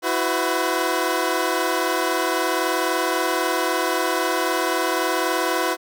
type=chord; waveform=15% pulse; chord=E suspended second; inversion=none; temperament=equal with one note detuned; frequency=329.6 / 370 / 506.3 Hz; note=E4 / F#4 / B4; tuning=0 / 0 / +43 cents; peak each=-18 dBFS; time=0.02-5.77 s; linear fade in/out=50 ms; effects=none